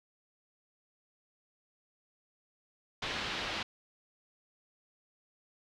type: low-pass noise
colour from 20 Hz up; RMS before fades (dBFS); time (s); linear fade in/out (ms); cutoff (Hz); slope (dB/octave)
white; -37; 3.02-3.63; 5; 4000; 24
effects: none